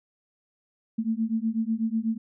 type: beating tone pair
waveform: sine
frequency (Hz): 220 / 228.1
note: A3 / A#3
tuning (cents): 0 / -37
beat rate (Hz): 8.1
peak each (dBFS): -27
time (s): 0.98-2.18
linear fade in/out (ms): 10
effects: none